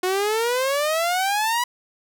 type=exponential sweep; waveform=sawtooth; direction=up; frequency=361.1 to 987 Hz; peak=-16 dBFS; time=0.03-1.64 s; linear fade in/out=5 ms; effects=none